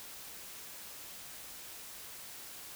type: silence
effects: white hiss -48 dBFS RMS until 2.75 s